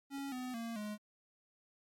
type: tone with pitch steps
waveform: square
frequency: 277.1 / 252.6 / 230.3 / 210 Hz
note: C#4 / B3 / A#3 / G#3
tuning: -1 / +39 / -21 / +19 cents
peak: -40 dBFS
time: 0.1-0.98 s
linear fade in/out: 50 ms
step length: 220 ms
effects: MP3 64 kbps